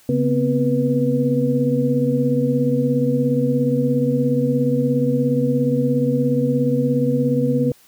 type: tone cluster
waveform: sine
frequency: 138.8 / 241.3 / 258.3 / 487.8 Hz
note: C#3 / B3 / C4 / B4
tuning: +3 / -40 / -22 / -21 cents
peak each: -21 dBFS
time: 0.09-7.72 s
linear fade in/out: 2 ms
effects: white hiss -52 dBFS RMS until 7.87 s